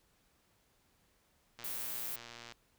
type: click train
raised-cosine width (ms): 0.2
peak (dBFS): -31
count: 111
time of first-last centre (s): 1.59-2.522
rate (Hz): 118
type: noise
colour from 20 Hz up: violet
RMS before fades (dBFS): -40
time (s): 1.64-2.16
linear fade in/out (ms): 5
effects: pink hiss -72 dBFS RMS until 2.78 s

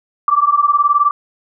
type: beating tone pair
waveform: sine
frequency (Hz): 1157 / 1176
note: D6 / D6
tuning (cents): -26 / +2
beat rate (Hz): 19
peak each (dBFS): -13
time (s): 0.28-1.11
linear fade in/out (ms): 2
effects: none

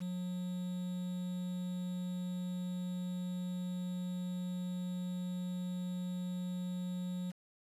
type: tone with quantisation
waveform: triangle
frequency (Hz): 180.5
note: F#3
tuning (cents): -43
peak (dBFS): -34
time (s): 0-7.32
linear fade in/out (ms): 20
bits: 9
effects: resampled to 32000 Hz

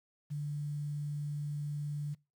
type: tone with quantisation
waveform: sine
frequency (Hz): 146.83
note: D3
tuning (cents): 0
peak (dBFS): -34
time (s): 0.3-2.15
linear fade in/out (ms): 20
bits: 10
effects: noise-tail reverb RT60 0.3 s tail -24 dB re dry

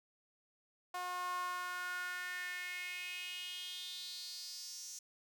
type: tone with high-pass filter sweep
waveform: sawtooth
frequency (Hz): 360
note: F#4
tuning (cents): -47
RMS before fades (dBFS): -43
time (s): 0.94-4.99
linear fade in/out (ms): 5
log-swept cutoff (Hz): 870 to 6200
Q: 5
effects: none

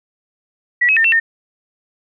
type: tone with pitch steps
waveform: sine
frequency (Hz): 1940 / 2559 / 1809 / 2698 / 1825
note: B6 / D#7 / A6 / E7 / A#6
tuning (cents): -31 / +48 / +48 / +40 / -37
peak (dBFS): -10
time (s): 0.81-1.2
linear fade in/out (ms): 10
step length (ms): 78
effects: none

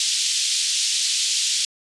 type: band-pass noise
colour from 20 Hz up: pink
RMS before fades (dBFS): -22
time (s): 0-1.65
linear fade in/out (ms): 2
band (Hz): 3300 to 8100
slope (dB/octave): 24
effects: resampled to 24000 Hz

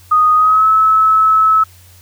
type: tone with pitch glide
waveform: sine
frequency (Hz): 1242 to 1297.7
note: D#6 to E6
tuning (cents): -3 to -28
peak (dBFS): -7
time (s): 0.11-1.64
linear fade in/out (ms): 10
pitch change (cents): +75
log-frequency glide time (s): 0.35-0.67
effects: added 90 Hz sine -42 dBFS peak until 2.01 s + white hiss -46 dBFS RMS until 2.01 s

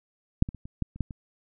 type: clicks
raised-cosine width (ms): 5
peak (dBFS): -6 / -21 / -29 / -28 / -14 / -30 / -13 / -26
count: 8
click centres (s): 0.424 / 0.489 / 0.547 / 0.655 / 0.823 / 0.96 / 1.007 / 1.108
effects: none

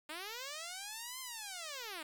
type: linear two-way sweep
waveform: 5% pulse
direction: up then down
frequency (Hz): 293.7 to 1053 to 293.7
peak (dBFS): -31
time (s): 0.09-2.03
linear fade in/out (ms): 5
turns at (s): 1.2
effects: 11-bit

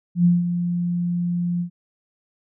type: tone with ADSR envelope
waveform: sine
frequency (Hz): 174.61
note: F3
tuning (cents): 0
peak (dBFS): -11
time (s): 0.15-1.7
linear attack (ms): 100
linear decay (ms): 180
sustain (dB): -9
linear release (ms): 94
effects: none

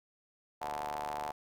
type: ring-modulated tone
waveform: sawtooth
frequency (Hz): 74.1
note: D2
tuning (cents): +16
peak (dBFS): -29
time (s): 0.61-1.32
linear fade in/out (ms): 10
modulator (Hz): 802
effects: none

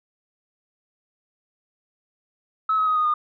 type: tone with pitch steps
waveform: sine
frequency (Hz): 1293 / 1274.5 / 1256.2 / 1238.2 / 1220.4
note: E6 / D#6 / D#6 / D#6 / D#6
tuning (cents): -34 / +41 / +16 / -9 / -34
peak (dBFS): -17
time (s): 2.69-3.14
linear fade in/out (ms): 5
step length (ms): 90
effects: tanh soft clip ceiling -13 dBFS

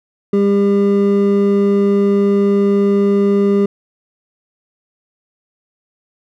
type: tone pair together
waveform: triangle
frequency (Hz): 200.4 / 400.8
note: G3 / G4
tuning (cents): +38 / +38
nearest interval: octave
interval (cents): 1200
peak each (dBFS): -11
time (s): 0.33-3.66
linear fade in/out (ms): 5
effects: none

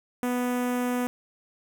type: tone with notch filter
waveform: sawtooth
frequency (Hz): 246.9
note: B3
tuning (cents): 0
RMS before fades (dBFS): -27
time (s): 0.23-1.07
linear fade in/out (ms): 0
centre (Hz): 4300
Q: 0.82
effects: none

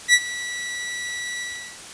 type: tone with ADSR envelope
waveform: sawtooth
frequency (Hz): 1952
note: B6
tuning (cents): -21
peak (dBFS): -6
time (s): 0.08-1.8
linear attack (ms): 55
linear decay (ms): 53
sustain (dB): -18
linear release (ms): 390
effects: white hiss -39 dBFS RMS until 1.93 s + resampled to 22050 Hz

